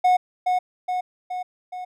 triangle tone with echo, 730 Hz, F#5, 24 cents flat, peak -12 dBFS, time 0.04-0.17 s, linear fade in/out 10 ms, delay 420 ms, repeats 4, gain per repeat -4 dB, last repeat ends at 1.85 s, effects none

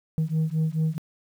sine beating tone pair, 156.2 / 160.8 Hz, D#3 / E3, +7 / -43 cents, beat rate 4.6 Hz, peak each -23 dBFS, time 0.18-0.98 s, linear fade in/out 0 ms, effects tanh soft clip ceiling -19 dBFS + 9-bit

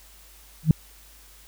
sine tone with exponential growth, 156.9 Hz, D#3, 15 cents sharp, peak -7 dBFS, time 0.63-0.71 s, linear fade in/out 2 ms, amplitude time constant 17 ms, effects added 50 Hz sine -52 dBFS peak until 1.47 s + white hiss -52 dBFS RMS until 1.47 s

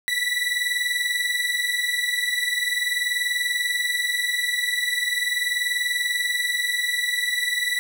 30% pulse tone pair together, 1948.6 / 1969 Hz, B6 / B6, -24 / -6 cents, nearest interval unison, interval 18 cents, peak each -22 dBFS, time 0.08-7.79 s, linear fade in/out 0 ms, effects none

